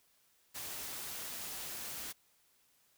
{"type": "noise", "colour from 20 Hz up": "white", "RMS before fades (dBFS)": -43, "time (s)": [0.54, 2.13], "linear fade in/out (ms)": 20, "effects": ["white hiss -71 dBFS RMS until 2.97 s"]}